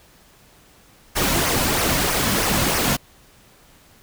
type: noise with flanger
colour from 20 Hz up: pink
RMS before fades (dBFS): -20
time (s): 1.15-2.97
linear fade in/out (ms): 20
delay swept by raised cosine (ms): 0.25 to 2.55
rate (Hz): 3.1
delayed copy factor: -0.5
effects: pink hiss -52 dBFS RMS until 4.02 s